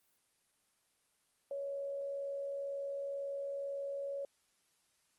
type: tone with frequency modulation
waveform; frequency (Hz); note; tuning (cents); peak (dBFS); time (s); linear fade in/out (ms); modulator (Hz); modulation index
sine; 558; C#5; +11; -37; 1.51-4.25; 2; 78; 0.22
effects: white hiss -75 dBFS RMS until 5.18 s + Opus 24 kbps